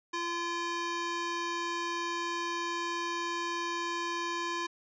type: tone with high-pass filter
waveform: square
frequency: 342.9 Hz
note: F4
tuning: 32 cents flat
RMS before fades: -34 dBFS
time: 0.13-4.67 s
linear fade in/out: 10 ms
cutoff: 730 Hz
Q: 1.1
effects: resampled to 16000 Hz